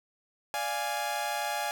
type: chord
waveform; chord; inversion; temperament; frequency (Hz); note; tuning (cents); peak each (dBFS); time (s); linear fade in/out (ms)
sawtooth; D diminished; none; equal; 587.3 / 698.5 / 830.6; D5 / F5 / Ab5; 0 / 0 / 0; -34 / -32 / -28; 0.54-1.71; 0
effects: none